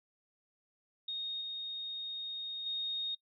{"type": "tone with level steps", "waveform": "sine", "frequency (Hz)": 3715, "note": "A#7", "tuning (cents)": -7, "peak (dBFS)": [-35, -37, -33], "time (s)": [1.08, 3.15], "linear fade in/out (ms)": 5, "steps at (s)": [1.41, 2.66], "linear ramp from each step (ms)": 5, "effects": ["noise-tail reverb RT60 0.1 s tail -24 dB re dry"]}